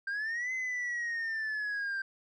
sine linear two-way sweep, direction up then down, 1568 to 2057 to 1568 Hz, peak -29 dBFS, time 0.07-2.02 s, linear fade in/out 5 ms, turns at 0.53 s, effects tanh soft clip ceiling -31 dBFS

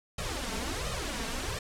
pink noise with flanger, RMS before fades -34 dBFS, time 0.18-1.59 s, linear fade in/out 5 ms, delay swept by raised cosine 1.6 to 4.5 ms, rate 1.4 Hz, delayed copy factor +0.9, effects low-pass 9000 Hz 12 dB/octave

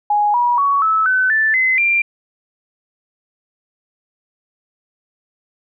sine tone with pitch steps, 830.6 / 965.2 / 1121.6 / 1303.4 / 1514.6 / 1760 / 2045 / 2377 Hz, G#5 / B5 / C#6 / E6 / F#6 / A6 / C7 / D7, 0 / -40 / +20 / -20 / +40 / 0 / -40 / +20 cents, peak -12 dBFS, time 0.1-2.02 s, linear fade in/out 5 ms, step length 240 ms, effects none

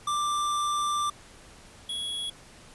square tone pair in turn, 1181 / 3346 Hz, D6 / G#7, +9 / +12 cents, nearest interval octave + tritone, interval 1803 cents, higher second, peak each -26 / -31 dBFS, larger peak first, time 0.07-1.1 / 1.89-2.3 s, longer first, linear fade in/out 5 ms, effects pink hiss -51 dBFS RMS until 2.74 s + resampled to 24000 Hz

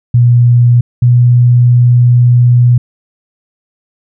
sine tone pair in turn, 120.8 / 122.06 Hz, B2 / B2, -38 / -20 cents, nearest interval unison, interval 18 cents, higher second, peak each -3 dBFS, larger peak neither, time 0.14-0.81 / 1.02-2.78 s, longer second, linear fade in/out 5 ms, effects none

